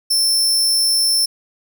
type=tone; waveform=sawtooth; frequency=5350 Hz; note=E8; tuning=25 cents sharp; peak=-11 dBFS; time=0.1-1.26 s; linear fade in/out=10 ms; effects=none